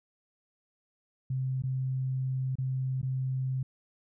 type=tone with dropouts; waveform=sine; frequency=130.8 Hz; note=C3; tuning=in tune; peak=-28 dBFS; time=1.3-3.63 s; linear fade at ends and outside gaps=5 ms; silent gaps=1.622-1.636 / 2.555-2.584 / 3.016-3.029 s; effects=none